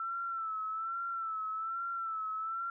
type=tone with vibrato; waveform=sine; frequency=1330 Hz; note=E6; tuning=15 cents sharp; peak=-34 dBFS; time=0-2.7 s; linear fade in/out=2 ms; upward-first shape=sine; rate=1.2 Hz; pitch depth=55 cents each way; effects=none